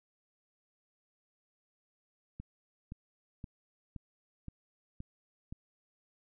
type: click train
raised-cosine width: 5 ms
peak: -30 dBFS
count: 7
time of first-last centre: 2.4-5.525 s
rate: 1.92 Hz
effects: none